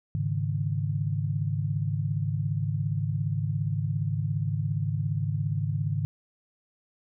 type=chord; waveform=sine; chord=Ab suspended fourth; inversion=none; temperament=just; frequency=103.83 / 138.43 / 155.74 Hz; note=Ab2 / Db3 / Eb3; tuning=0 / -2 / +2 cents; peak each=-29 / -30 / -30 dBFS; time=0.15-6.05 s; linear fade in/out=0 ms; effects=none